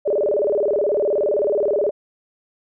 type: tone with vibrato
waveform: sine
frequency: 493.9 Hz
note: B4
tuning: in tune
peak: -16 dBFS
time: 0.05-1.91 s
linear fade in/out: 20 ms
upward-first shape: square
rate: 19 Hz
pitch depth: 300 cents each way
effects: none